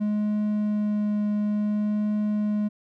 triangle tone with vibrato, 209.5 Hz, G#3, 15 cents sharp, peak -20 dBFS, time 0-2.69 s, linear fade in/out 20 ms, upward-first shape triangle, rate 0.58 Hz, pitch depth 9 cents each way, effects none

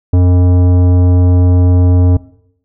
sine tone with tanh clipping, 89.6 Hz, F2, 45 cents sharp, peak -7 dBFS, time 0.13-2.17 s, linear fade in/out 5 ms, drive 14 dB, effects noise-tail reverb RT60 0.7 s tail -19 dB re dry

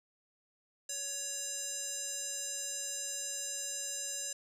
square tone with band-pass filter, 562 Hz, C#5, 24 cents sharp, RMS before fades -39 dBFS, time 0.89-4.33 s, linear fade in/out 5 ms, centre 7200 Hz, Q 4.5, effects none

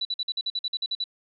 sine tone bursts, 3951 Hz, B7, in tune, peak -25 dBFS, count 12, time 0.01-1.041 s, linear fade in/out 5 ms, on 41 ms, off 49 ms, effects none

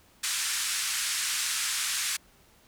white band-pass noise, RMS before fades -30 dBFS, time 0.23-2.17 s, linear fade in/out 10 ms, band 1300 to 9700 Hz, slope 24 dB/octave, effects pink hiss -60 dBFS RMS until 2.67 s

